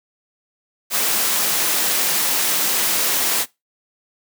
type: noise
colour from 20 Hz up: white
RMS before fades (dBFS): -19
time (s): 0.9-3.46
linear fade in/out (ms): 50
effects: noise-tail reverb RT60 0.2 s tail -21 dB re dry + high-pass 200 Hz 12 dB/octave